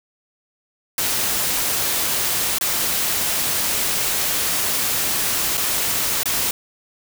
white noise with dropouts, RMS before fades -21 dBFS, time 0.98-6.51 s, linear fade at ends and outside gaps 2 ms, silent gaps 2.585-2.61 / 5.572-5.576 / 6.233-6.256 s, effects none

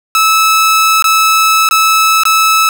sawtooth tone with dropouts, 1304 Hz, E6, 19 cents flat, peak -3 dBFS, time 0.15-2.69 s, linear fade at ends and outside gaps 1 ms, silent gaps 1.024-1.042 / 1.689-1.71 / 2.235-2.253 s, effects none

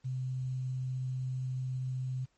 sine tone with quantisation, 128.9 Hz, C3, 26 cents flat, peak -32 dBFS, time 0.04-2.26 s, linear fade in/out 20 ms, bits 10, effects pink hiss -74 dBFS RMS until 2.37 s + MP3 32 kbps

